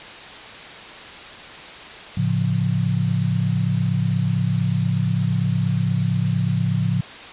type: chord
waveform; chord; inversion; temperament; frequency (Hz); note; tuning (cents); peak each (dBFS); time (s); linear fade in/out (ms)
sine; A augmented; none; equal; 110 / 138.59 / 174.61; A2 / C#3 / E#3; 0 / 0 / 0; -22; 2.17-7.01; 5
effects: white hiss -37 dBFS RMS until 7.32 s + resampled to 8000 Hz